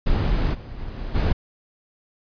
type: noise with level steps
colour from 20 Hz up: brown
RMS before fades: -20 / -35 / -32 / -30 / -19 dBFS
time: 0.06-1.33 s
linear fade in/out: 10 ms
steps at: 0.53 / 0.78 / 0.96 / 1.14 s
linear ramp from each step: 20 ms
effects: resampled to 11025 Hz